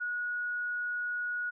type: tone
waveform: sine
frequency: 1456 Hz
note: F#6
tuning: 28 cents flat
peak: -31 dBFS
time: 0-1.51 s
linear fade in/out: 20 ms
effects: none